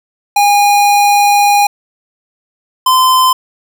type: tone pair in turn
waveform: square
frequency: 817 / 1029.4 Hz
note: G#5 / C6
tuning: -29 / -29 cents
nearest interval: major third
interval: 400 cents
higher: second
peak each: -7 dBFS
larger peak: neither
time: 0.36-1.67 / 2.86-3.33 s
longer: first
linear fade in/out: 5 ms
effects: none